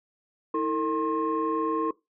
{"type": "tone cluster", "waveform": "sine", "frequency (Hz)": [322.1, 451.9, 1066], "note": ["E4", "A4", "C6"], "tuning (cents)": [-40, 46, 32], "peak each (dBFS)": -27, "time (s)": [0.54, 1.91], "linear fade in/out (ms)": 5, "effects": ["noise-tail reverb RT60 0.2 s tail -20 dB re dry", "tanh soft clip ceiling -18 dBFS"]}